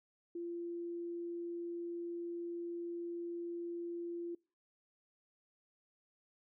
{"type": "tone", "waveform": "sine", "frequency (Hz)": 343.3, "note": "F4", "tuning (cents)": -30, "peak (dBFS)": -39, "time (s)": [0.35, 4.35], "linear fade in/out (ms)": 5, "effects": ["noise-tail reverb RT60 0.4 s tail -26 dB re dry"]}